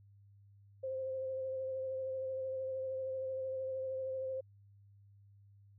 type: tone with vibrato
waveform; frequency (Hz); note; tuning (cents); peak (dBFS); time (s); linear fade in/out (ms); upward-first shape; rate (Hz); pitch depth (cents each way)
sine; 525; C5; +6; -36; 0.83-4.41; 10; sine; 13; 19
effects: added 100 Hz sine -59 dBFS peak until 5.78 s